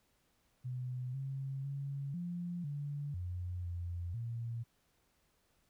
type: tone with pitch steps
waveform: sine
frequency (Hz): 126 / 135.4 / 139.3 / 174.8 / 144.1 / 89.4 / 86.9 / 116.6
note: B2 / C#3 / C#3 / F3 / D3 / F2 / F2 / A#2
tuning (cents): +35 / -40 / +9 / +2 / -33 / +41 / -8 / +1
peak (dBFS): -37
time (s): 0.64-4.64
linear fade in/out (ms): 20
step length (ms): 500
effects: pink hiss -75 dBFS RMS until 5.69 s

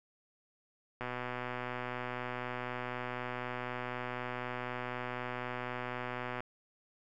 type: click train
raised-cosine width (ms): 0.5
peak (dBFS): -23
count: 670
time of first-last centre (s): 1.01-6.405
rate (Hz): 124
effects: none

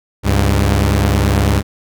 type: tone pair together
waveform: sawtooth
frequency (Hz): 70.1 / 100.57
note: C#2 / G2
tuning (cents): +20 / +45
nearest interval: tritone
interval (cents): 625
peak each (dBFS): -10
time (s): 0.23-1.63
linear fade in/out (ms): 50
effects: none

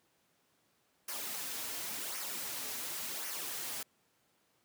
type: noise with flanger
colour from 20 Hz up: white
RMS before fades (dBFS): -40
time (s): 1.08-3.83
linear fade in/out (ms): 5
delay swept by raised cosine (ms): 0.25 to 5.75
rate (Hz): 0.91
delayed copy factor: -0.55
effects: pink hiss -73 dBFS RMS until 4.64 s + high-pass 150 Hz 12 dB/octave

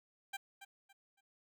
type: tone with echo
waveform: 15% pulse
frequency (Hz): 789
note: G5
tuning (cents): +11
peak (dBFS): -33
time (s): 0.33-0.37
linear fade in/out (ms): 10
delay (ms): 280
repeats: 3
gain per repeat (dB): -11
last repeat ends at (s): 1.21
effects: none

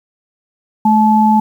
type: tone pair together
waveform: sine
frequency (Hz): 216 / 864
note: A3 / A5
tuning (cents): -32 / -32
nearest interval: 2 octaves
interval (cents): 2400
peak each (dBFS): -10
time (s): 0.85-1.4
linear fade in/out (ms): 5
effects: 7-bit

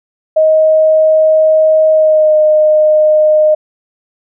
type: tone with pitch glide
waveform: sine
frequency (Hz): 628 to 614.7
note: D#5 to D#5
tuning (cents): +16 to -21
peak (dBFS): -5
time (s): 0.36-3.55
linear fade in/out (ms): 10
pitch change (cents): -37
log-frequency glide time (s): 1.91-2.37
effects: none

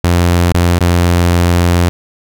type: tone with dropouts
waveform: sawtooth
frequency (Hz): 87.1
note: F2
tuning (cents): -4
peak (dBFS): -4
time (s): 0.04-1.89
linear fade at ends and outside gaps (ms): 0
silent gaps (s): 0.522-0.545 / 0.789-0.807
effects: none

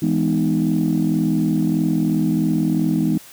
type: chord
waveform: sine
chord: E major seventh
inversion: none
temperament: equal with one note detuned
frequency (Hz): 164.81 / 207.7 / 249.5 / 311.1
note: E3 / G#3 / B3 / D#4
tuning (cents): 0 / 0 / +18 / 0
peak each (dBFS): -20 / -21 / -21 / -20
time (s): 0.02-3.18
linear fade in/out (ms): 5
effects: tanh soft clip ceiling -9 dBFS + white hiss -43 dBFS RMS until 3.32 s

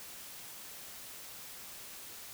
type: silence
effects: white hiss -48 dBFS RMS until 2.33 s

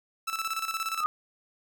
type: tone with tremolo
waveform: sawtooth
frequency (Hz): 1318.5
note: E6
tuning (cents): 0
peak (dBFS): -24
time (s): 0.27-1.04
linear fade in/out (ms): 10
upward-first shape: square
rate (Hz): 17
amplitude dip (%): 65
type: tone with exponential growth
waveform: sine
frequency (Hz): 1238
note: D#6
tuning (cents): -9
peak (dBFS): -19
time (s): 0.9-1.06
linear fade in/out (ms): 0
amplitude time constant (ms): 34
effects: none

